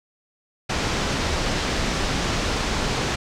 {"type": "low-pass noise", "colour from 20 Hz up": "pink", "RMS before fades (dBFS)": -24, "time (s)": [0.69, 3.16], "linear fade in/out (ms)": 10, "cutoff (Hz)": 6600, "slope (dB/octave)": 24, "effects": []}